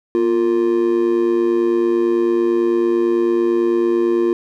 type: tone with amplitude modulation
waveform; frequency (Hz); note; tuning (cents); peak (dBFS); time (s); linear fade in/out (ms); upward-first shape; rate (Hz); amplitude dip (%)
triangle; 350; F4; +4; -8; 0.15-4.33; 0; sine; 109; 75
effects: none